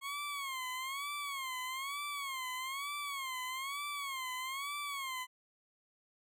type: tone with vibrato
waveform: 20% pulse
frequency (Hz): 1087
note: C#6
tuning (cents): -34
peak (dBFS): -33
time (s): 0.01-5.27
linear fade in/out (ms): 50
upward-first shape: sine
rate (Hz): 1.1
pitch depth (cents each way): 120
effects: none